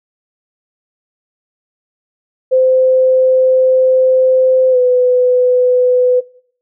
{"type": "tone with pitch glide", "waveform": "sine", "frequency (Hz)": [517, 500], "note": ["C5", "B4"], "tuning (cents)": [-21, 21], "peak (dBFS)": -7, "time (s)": [2.51, 6.21], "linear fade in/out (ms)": 20, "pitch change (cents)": -58, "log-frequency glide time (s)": [4.71, 4.77], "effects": ["noise-tail reverb RT60 0.6 s tail -21 dB re dry"]}